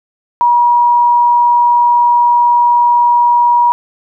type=tone; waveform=sine; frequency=959 Hz; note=A#5; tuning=49 cents sharp; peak=-6 dBFS; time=0.41-3.72 s; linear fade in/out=0 ms; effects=none